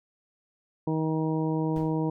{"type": "harmonic tone", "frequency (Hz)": 158.2, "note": "D#3", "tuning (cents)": 29, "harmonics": [1, 2, 3, 4, 5, 6], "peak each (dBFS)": [-28, -28, -33, -40, -41, -37], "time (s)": [0.87, 2.1], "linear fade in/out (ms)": 5}
{"type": "noise with exponential decay", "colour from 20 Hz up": "brown", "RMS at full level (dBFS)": -36, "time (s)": [1.76, 2.03], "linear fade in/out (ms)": 1, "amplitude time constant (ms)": 57}
{"effects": []}